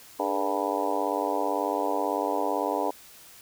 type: harmonic tone with a mistuned harmonic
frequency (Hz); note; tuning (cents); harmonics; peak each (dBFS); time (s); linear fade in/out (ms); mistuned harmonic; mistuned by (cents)
98; G2; 0; 3 / 4 / 5 / 6 / 7 / 8 / 9 / 10; -33 / -33 / -33 / -33 / -33 / -33 / -33 / -33; 0.19-2.91; 10; 4; +89
effects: white hiss -50 dBFS RMS until 3.41 s